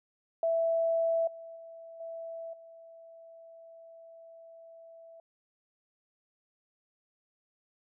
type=tone with level steps; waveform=sine; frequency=661 Hz; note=E5; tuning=5 cents sharp; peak=-25 / -43 / -45 / -38 / -49 dBFS; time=0.43-5.2 s; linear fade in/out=2 ms; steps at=1.27 / 1.56 / 2 / 2.53 s; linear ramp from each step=5 ms; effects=none